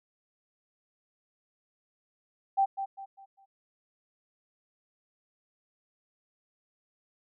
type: tone with echo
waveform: sine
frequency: 782 Hz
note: G5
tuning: 4 cents flat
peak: -21 dBFS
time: 2.57-2.66 s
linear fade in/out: 20 ms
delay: 200 ms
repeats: 4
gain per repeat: -9 dB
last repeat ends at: 3.46 s
effects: none